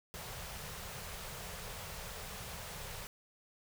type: band-stop noise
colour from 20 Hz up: pink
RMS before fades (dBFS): -45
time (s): 0.14-3.07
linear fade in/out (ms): 0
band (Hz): 200 to 400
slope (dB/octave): 48
effects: none

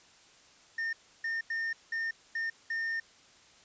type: tone bursts at uneven times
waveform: triangle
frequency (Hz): 1819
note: A#6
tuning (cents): -43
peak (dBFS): -29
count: 6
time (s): 0.78-0.93 / 1.24-1.41 / 1.5-1.73 / 1.92-2.11 / 2.35-2.5 / 2.7-3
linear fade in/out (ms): 5
effects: white hiss -59 dBFS RMS until 3.64 s + resampled to 16000 Hz

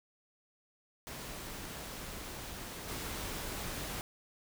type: noise with level steps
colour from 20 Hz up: pink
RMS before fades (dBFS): -44 / -40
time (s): 1.07-4.01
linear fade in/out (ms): 0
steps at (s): 2.88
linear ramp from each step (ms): 10
effects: none

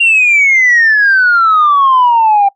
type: exponential sweep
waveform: sine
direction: down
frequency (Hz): 2794 to 784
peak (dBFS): -4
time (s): 0-2.49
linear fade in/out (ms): 10
effects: noise-tail reverb RT60 0.1 s tail -22 dB re dry + tanh soft clip ceiling -2 dBFS

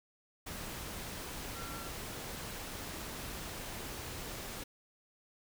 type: tone in noise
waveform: sine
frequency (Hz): 1359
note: F6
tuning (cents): -48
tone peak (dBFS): -48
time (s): 1.55-1.89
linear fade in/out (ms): 10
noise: pink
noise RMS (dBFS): -43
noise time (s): 0.46-4.64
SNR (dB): -8
effects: none

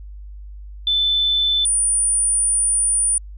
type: tone pair in turn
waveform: sine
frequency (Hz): 3519 / 9395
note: A7 / D9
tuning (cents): 0 / 0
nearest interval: octave + perfect fourth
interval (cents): 1700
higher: second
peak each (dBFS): -15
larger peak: neither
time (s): 0.87-1.65 / 1.65-3.18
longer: second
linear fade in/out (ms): 2
effects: added 50 Hz sine -33 dBFS peak until 3.37 s

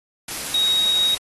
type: tone in noise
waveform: sine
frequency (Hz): 3786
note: A#7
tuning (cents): +26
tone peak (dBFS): -16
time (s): 0.54-1.15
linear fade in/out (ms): 5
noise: white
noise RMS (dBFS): -29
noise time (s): 0.28-1.18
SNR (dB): +10
effects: AAC 32 kbps

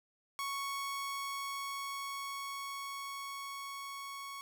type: tone with level ramp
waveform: sawtooth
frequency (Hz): 1108.7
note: C#6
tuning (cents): 0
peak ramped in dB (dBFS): -32 to -39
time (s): 0.39-4.41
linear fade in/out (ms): 0
effects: none

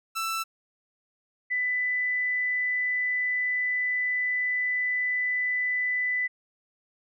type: tone pair in turn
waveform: sawtooth / sine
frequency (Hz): 1328 / 1994.2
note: E6 / B6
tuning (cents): +12 / +16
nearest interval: perfect fifth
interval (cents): 704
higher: second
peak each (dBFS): -24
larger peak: neither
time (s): 0.15-0.44 / 1.5-6.28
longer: second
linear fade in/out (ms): 20
effects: none

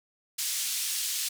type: band-pass noise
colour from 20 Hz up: white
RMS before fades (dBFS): -31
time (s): 0.38-1.29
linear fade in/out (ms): 10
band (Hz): 3200 to 10000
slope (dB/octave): 12
effects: none

